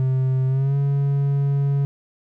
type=tone with pitch glide; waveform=triangle; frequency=130.81 to 140.2 Hz; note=C3 to C#3; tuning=0 to +20 cents; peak=-15 dBFS; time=0-1.85 s; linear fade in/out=0 ms; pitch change=+120 cents; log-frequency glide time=0.47-0.76 s; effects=none